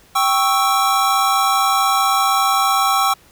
square chord, C# diminished, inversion second, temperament equal, 784 / 1108.7 / 1318.5 Hz, G5 / C#6 / E6, 0 / 0 / 0 cents, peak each -19 dBFS, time 0.15-3.14 s, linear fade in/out 10 ms, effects pink hiss -50 dBFS RMS until 3.31 s

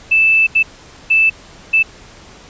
sine tone bursts at uneven times, 2637 Hz, E7, in tune, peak -8 dBFS, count 4, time 0.11-0.47 / 0.55-0.63 / 1.1-1.3 / 1.73-1.83 s, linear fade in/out 10 ms, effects pink hiss -40 dBFS RMS until 2.49 s + resampled to 16000 Hz

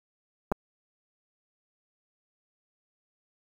clicks, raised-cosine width 1 ms, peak -13 dBFS, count 2, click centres 0.517 / 0.522 s, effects 7-bit

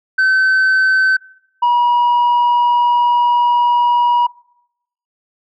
sine tone pair in turn, 1533 / 963.6 Hz, G6 / B5, -39 / -43 cents, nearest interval minor sixth, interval 804 cents, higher first, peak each -7 dBFS, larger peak neither, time 0.18-1.17 / 1.62-4.27 s, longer second, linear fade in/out 10 ms, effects noise-tail reverb RT60 0.8 s tail -24 dB re dry + tanh soft clip ceiling -9 dBFS

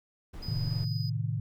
brown noise, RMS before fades -40 dBFS, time 0.33-0.85 s, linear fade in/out 10 ms
triangle tone, 4978 Hz, D#8, in tune, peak -39 dBFS, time 0.42-1.1 s, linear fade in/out 10 ms
sine chord, A diminished, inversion none, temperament equal, 110 / 130.81 / 155.56 Hz, A2 / C3 / Eb3, 0 / 0 / 0 cents, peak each -31 / -34 / -34 dBFS, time 0.48-1.4 s, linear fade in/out 5 ms
effects none

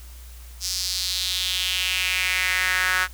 sawtooth tone with high-pass filter sweep, 184.3 Hz, F#3, 7 cents flat, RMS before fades -24 dBFS, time 0.6-3.08 s, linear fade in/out 50 ms, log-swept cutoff 5400 to 1500 Hz, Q 3.3, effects added 60 Hz sine -39 dBFS peak until 3.13 s + white hiss -49 dBFS RMS until 3.13 s

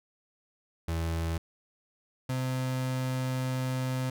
35% pulse tone pair in turn, 82.41 / 129.07 Hz, E2 / C3, 0 / -23 cents, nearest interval minor sixth, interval 777 cents, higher second, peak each -27 dBFS, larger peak neither, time 0.88-1.38 / 2.29-4.1 s, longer second, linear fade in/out 5 ms, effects none

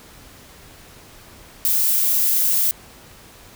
violet noise, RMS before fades -18 dBFS, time 1.65-2.71 s, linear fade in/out 0 ms, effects pink hiss -45 dBFS RMS until 3.55 s

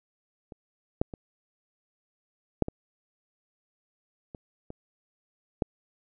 clicks, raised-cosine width 2 ms, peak -29 / -10 / -25 / -8 / -19 / -27 / -26 / -11 dBFS, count 8, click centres 0.522 / 1.015 / 1.138 / 2.623 / 2.684 / 4.348 / 4.704 / 5.622 s, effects none

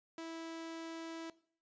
sawtooth tone, 328 Hz, E4, 9 cents flat, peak -39 dBFS, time 0.18-1.3 s, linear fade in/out 2 ms, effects noise-tail reverb RT60 0.5 s tail -19 dB re dry + resampled to 16000 Hz

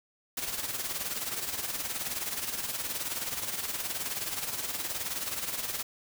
white noise with tremolo, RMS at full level -32 dBFS, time 0.37-5.83 s, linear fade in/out 5 ms, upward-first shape sine, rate 19 Hz, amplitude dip 60%, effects none

